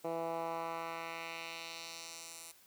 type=tone with band-pass filter sweep; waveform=10% pulse; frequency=165.6 Hz; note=E3; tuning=8 cents sharp; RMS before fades=-42 dBFS; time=0.04-2.52 s; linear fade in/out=10 ms; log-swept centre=530 to 9900 Hz; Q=1.3; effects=white hiss -63 dBFS RMS until 2.66 s